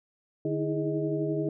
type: tone cluster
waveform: sine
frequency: 149.4 / 313.5 / 325.1 / 413.6 / 628 Hz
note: D3 / D#4 / E4 / G#4 / D#5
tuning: +30 / +13 / -24 / -7 / +16 cents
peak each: -32 / -37 / -31 / -31 / -36 dBFS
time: 0.45-1.49 s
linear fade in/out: 2 ms
effects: none